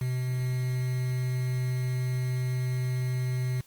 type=tone with quantisation; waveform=triangle; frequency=126.7 Hz; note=B2; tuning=45 cents sharp; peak=-24 dBFS; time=0.01-3.61 s; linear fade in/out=5 ms; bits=7; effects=white hiss -59 dBFS RMS until 3.66 s + Opus 48 kbps